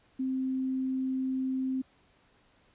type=tone; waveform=sine; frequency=261.6 Hz; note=C4; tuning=in tune; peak=-28 dBFS; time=0.19-1.82 s; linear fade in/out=10 ms; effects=pink hiss -65 dBFS RMS until 2.74 s + resampled to 8000 Hz